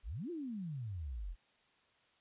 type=exponential two-way sweep; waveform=sine; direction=up then down; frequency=38.87 to 364 to 38.87 Hz; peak=-39 dBFS; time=0.03-1.36 s; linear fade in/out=50 ms; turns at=0.3 s; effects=white hiss -71 dBFS RMS until 2.2 s + resampled to 8000 Hz